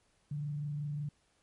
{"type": "tone with frequency modulation", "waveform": "sine", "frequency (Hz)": 146.83, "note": "D3", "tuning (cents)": 0, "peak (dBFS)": -34, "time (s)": [0.31, 1.09], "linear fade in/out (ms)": 5, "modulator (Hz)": 25.4, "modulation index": 0.26, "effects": ["pink hiss -72 dBFS RMS until 1.42 s", "MP3 48 kbps"]}